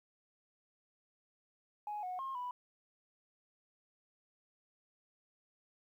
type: tone with pitch steps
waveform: sine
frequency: 836 / 732 / 1070 / 987 Hz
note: G#5 / F#5 / C6 / B5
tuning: +11 / -19 / +38 / -1 cents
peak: -37 dBFS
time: 1.87-2.51 s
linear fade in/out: 2 ms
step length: 160 ms
effects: tanh soft clip ceiling -34 dBFS + 12-bit